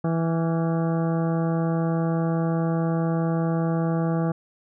harmonic tone with a mistuned harmonic, 164.81 Hz, E3, in tune, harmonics 1 / 2 / 3 / 4 / 5 / 7 / 8 / 9 / 10, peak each -22 / -29 / -31 / -33 / -35 / -38 / -43 / -47 / -49 dBFS, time 0.04-4.32 s, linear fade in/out 5 ms, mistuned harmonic 8, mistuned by +76 cents, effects none

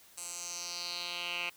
10% pulse tone with band-pass filter sweep, 174.61 Hz, F3, in tune, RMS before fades -39 dBFS, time 0.17-1.5 s, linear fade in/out 10 ms, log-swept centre 8500 to 2500 Hz, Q 3.4, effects white hiss -59 dBFS RMS until 1.56 s

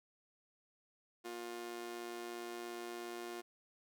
sawtooth tone with amplitude modulation, 354.5 Hz, F4, 26 cents sharp, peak -36 dBFS, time 1.24-3.42 s, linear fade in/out 20 ms, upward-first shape sine, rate 117 Hz, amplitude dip 75%, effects none

